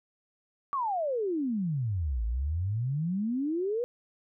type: exponential two-way sweep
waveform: sine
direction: down then up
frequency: 1164 to 53.3 to 498.3 Hz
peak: -27 dBFS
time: 0.73-3.84 s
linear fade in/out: 0 ms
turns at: 2.24 s
effects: none